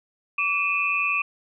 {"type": "tone cluster", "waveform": "sine", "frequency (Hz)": [1149, 2455, 2635], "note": ["D6", "D#7", "E7"], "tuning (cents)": [-38, -24, -1], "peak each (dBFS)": [-28, -24, -25], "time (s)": [0.38, 1.22], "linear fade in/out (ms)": 5, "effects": []}